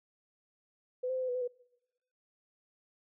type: tone with pitch steps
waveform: sine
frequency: 503 / 518 / 515 / 511 / 492.5 / 506 / 489.3 Hz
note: B4 / C5 / C5 / C5 / B4 / B4 / B4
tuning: +32 / -17 / -28 / -41 / -5 / +42 / -16 cents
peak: -31 dBFS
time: 1.03-1.478 s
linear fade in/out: 10 ms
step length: 64 ms
effects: noise-tail reverb RT60 1.0 s tail -26 dB re dry